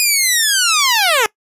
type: linear sweep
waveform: 10% pulse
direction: down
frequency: 2490 to 409.6 Hz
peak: -3 dBFS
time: 0-1.26 s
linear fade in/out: 0 ms
effects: noise-tail reverb RT60 0.1 s tail -22 dB re dry + resampled to 32000 Hz